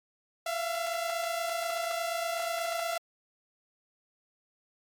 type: tone pair together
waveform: sawtooth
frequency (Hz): 670.2 / 698.5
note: E5 / F5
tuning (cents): +29 / 0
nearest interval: minor second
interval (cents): 71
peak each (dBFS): -28 / -32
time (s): 0.46-2.98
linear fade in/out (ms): 5
effects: AAC 64 kbps